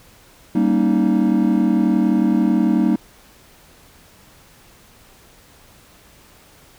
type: chord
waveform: triangle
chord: Eb dominant seventh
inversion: first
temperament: just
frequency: 194.45 / 233.3 / 280 / 311.1 Hz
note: G3 / Bb3 / Db4 / Eb4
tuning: -14 / +2 / +18 / 0 cents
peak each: -17 / -16 / -21 / -17 dBFS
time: 0.55-2.96 s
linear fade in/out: 5 ms
effects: pink hiss -49 dBFS RMS until 6.78 s